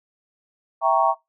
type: chord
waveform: sine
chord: E diminished seventh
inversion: none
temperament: equal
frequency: 659.3 / 784 / 932.3 / 1108.7 Hz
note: E5 / G5 / Bb5 / Db6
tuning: 0 / 0 / 0 / 0 cents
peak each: -21 dBFS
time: 0.81-1.15 s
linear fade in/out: 50 ms
effects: noise-tail reverb RT60 0.2 s tail -23 dB re dry